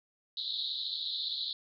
white band-pass noise, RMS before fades -36 dBFS, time 0.37-1.53 s, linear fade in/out 2 ms, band 3600 to 4200 Hz, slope 96 dB/octave, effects none

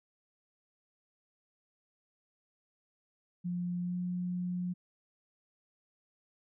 sine tone with pitch glide, 176.7 to 178.96 Hz, F3 to F3, +21 to +43 cents, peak -32 dBFS, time 3.44-4.74 s, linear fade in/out 20 ms, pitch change +22 cents, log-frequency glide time 3.82-3.96 s, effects none

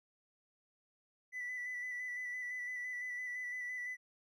triangle tone with vibrato, 1983 Hz, B6, 7 cents sharp, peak -36 dBFS, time 1.32-3.97 s, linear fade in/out 50 ms, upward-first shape square, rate 5.9 Hz, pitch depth 19 cents each way, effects tanh soft clip ceiling -35 dBFS

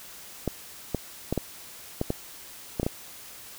clicks, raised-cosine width 2 ms, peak -12 dBFS, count 9, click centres 0.477 / 0.947 / 1.326 / 1.377 / 2.014 / 2.104 / 2.798 / 2.831 / 2.865 s, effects white hiss -45 dBFS RMS until 3.58 s

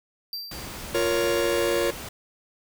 square tone with exponential decay, 4699 Hz, D8, in tune, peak -29 dBFS, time 0.33-0.98 s, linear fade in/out 1 ms, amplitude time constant 140 ms
pink noise, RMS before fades -37 dBFS, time 0.51-2.09 s, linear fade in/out 5 ms
45% pulse chord, Bb minor, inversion second, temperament just, 349.6 / 466.2 / 559.4 Hz, F4 / Bb4 / Db5, +2 / 0 / +16 cents, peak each -26 dBFS, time 0.94-1.91 s, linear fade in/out 10 ms
effects none

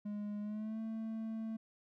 triangle tone with pitch glide, 207.4 to 222.3 Hz, G#3 to A3, -2 to +18 cents, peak -36 dBFS, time 0.05-1.57 s, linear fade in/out 10 ms, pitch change +120 cents, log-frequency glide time 0.41-0.8 s, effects none

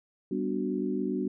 sine chord, G major seventh, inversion none, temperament equal, 196 / 246.9 / 293.7 / 370 Hz, G3 / B3 / D4 / F#4, 0 / 0 / 0 / 0 cents, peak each -33 dBFS, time 0.31-1.28 s, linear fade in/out 5 ms, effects none

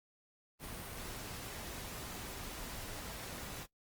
pink noise, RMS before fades -45 dBFS, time 0.59-3.67 s, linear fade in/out 50 ms, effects noise-tail reverb RT60 0.1 s tail -20 dB re dry + Opus 32 kbps

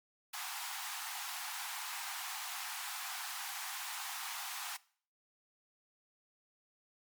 pink high-pass noise, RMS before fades -42 dBFS, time 0.33-4.77 s, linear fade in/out 10 ms, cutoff 740 Hz, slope 96 dB/octave, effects noise-tail reverb RT60 0.5 s tail -21 dB re dry + MP3 96 kbps

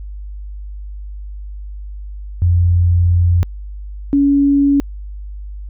sine tone pair in turn, 87.31 / 281.6 Hz, F2 / C#4, 0 / +27 cents, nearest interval octave + minor sixth, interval 2027 cents, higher second, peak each -9 dBFS, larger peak neither, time 2.42-3.43 / 4.13-4.8 s, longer first, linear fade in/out 0 ms, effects added 50 Hz sine -26 dBFS peak until 5.69 s

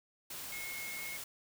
sine tone in noise, 2169 Hz, C#7, 38 cents flat, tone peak -42 dBFS, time 0.52-1.17 s, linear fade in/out 5 ms, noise white, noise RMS -44 dBFS, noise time 0.3-1.24 s, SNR -1 dB, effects none

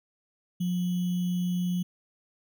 sine tone with sample-and-hold, 178.4 Hz, F3, 37 cents sharp, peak -25 dBFS, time 0.6-1.83 s, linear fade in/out 10 ms, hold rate 3150 Hz, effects none

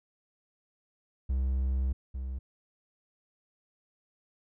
triangle tone pair in turn, 65.41 / 65.1 Hz, C2 / C2, 0 / -8 cents, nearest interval unison, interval 8 cents, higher first, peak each -24 / -31 dBFS, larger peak first, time 1.29-1.93 / 2.14-2.39 s, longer first, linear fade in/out 10 ms, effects none

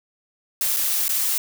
blue noise with dropouts, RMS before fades -22 dBFS, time 0.61-1.38 s, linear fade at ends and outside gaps 1 ms, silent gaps 0.764-0.768 / 1.081-1.092 s, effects none

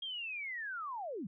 sine linear sweep, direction down, 3264 to 157.4 Hz, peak -38 dBFS, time 0.02-1.27 s, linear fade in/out 5 ms, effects none

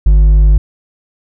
sine tone with hard clipping, 50.8 Hz, G#1, 38 cents flat, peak -5 dBFS, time 0.06-0.58 s, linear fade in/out 5 ms, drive 4 dB, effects none

